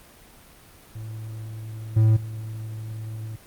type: tone with level steps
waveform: triangle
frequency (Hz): 110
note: A2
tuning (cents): 0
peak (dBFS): -30 / -12 / -28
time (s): 0.95-3.36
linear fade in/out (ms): 5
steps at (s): 1.96 / 2.16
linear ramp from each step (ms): 10
effects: pink hiss -50 dBFS RMS until 3.46 s + Opus 32 kbps